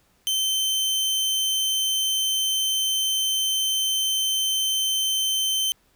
sawtooth tone, 3093 Hz, G7, 24 cents flat, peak -18 dBFS, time 0.27-5.72 s, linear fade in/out 0 ms, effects pink hiss -63 dBFS RMS until 5.95 s

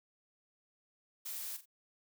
blue noise with echo, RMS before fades -42 dBFS, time 1.25-1.57 s, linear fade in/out 10 ms, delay 44 ms, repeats 2, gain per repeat -11 dB, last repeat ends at 1.658 s, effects none

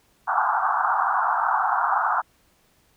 pink band-pass noise, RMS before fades -22 dBFS, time 0.27-2.22 s, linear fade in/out 20 ms, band 720 to 1500 Hz, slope 96 dB/octave, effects pink hiss -62 dBFS RMS until 2.96 s

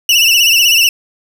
30% pulse tone with vibrato, 2794 Hz, F7, in tune, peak -4 dBFS, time 0.09-0.89 s, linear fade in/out 2 ms, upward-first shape sine, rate 16 Hz, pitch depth 99 cents each way, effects none

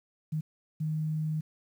sine tone bursts at uneven times, 155.56 Hz, D#3, in tune, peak -28 dBFS, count 2, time 0.32-0.41 / 0.8-1.41 s, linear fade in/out 10 ms, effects 10-bit

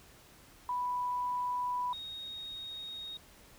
sine tone pair in turn, 987.8 / 3740 Hz, B5 / A#7, 0 / +5 cents, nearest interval octave + major seventh, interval 2305 cents, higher second, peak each -31 / -40 dBFS, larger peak first, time 0.69-1.93 / 1.93-3.17 s, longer neither, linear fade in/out 2 ms, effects pink hiss -58 dBFS RMS until 3.58 s

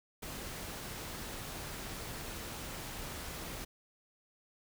pink noise, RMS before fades -43 dBFS, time 0.22-3.65 s, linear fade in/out 10 ms, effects none

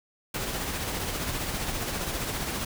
pink noise with tremolo, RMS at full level -30 dBFS, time 0.34-2.65 s, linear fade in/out 5 ms, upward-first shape sine, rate 15 Hz, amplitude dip 35%, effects none

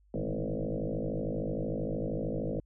sine tone with frequency modulation, 163.9 Hz, E3, 10 cents flat, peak -30 dBFS, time 0.14-2.6 s, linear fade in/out 2 ms, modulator 53.1 Hz, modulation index 7.8, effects added 50 Hz sine -61 dBFS peak until 2.65 s

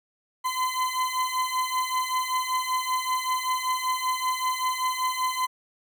40% pulse beating tone pair, 1019 / 1024.2 Hz, C6 / C6, -46 / -37 cents, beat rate 5.2 Hz, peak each -28 / -26 dBFS, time 0.44-5.47 s, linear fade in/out 20 ms, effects none

